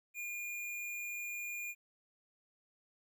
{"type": "tone", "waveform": "square", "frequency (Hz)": 2421, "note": "D#7", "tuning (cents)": -48, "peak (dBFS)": -40, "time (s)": [0.14, 1.75], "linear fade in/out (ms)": 50, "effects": ["13-bit"]}